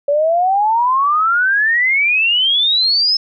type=exponential sweep; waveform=sine; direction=up; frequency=563 to 5250 Hz; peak=-11 dBFS; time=0.08-3.17 s; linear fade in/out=5 ms; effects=none